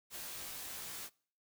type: noise with comb filter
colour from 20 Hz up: white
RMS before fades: -45 dBFS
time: 0.1-1.1 s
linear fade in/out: 50 ms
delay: 18 ms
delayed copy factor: -0.9
effects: noise-tail reverb RT60 0.5 s tail -24 dB re dry